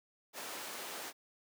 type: high-pass noise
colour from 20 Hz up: pink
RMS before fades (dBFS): -44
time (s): 0.33-1.13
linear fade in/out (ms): 50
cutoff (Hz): 440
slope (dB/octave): 12
effects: none